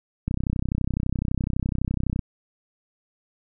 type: click train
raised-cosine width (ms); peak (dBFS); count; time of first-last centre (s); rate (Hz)
5; -12; 62; 0.28-2.192; 31.9
effects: none